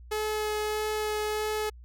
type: tone with vibrato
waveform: sawtooth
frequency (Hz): 426.6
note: G#4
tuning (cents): +46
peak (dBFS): -24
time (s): 0.11-1.7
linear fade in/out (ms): 10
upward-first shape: sine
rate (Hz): 1.6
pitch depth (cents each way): 9
effects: added 60 Hz sine -45 dBFS peak until 1.84 s